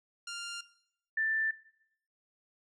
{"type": "tone pair in turn", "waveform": ["10% pulse", "sine"], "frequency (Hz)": [1396, 1771.9], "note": ["F6", "A6"], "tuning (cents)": [-1, 12], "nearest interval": "major third", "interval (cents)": 413, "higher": "second", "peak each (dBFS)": [-30, -28], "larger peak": "second", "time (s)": [[0.27, 0.61], [1.17, 1.51]], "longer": "neither", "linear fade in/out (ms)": 5, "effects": ["noise-tail reverb RT60 0.7 s tail -17 dB re dry", "low-pass 8000 Hz 12 dB/octave"]}